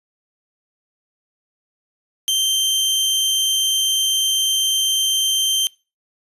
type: tone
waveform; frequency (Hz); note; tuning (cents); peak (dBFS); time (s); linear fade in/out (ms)
sawtooth; 3136; G7; 0; -13; 2.28-5.67; 0
effects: noise-tail reverb RT60 0.3 s tail -23 dB re dry + resampled to 32000 Hz